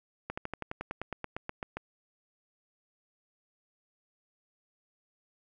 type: slowing click train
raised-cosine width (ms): 0.5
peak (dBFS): -20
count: 15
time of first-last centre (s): 0.3-1.77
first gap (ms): 75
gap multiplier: 1.05
effects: none